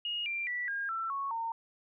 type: tone with pitch steps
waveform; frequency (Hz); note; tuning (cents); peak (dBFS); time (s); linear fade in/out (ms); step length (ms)
sine; 2868 / 2370 / 1958.9 / 1618.9 / 1338 / 1105.8 / 913.9; F7 / D7 / B6 / G#6 / E6 / C#6 / A#5; +45 / +15 / -15 / -45 / +25 / -5 / -35; -32; 0.05-1.52; 2; 210
effects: none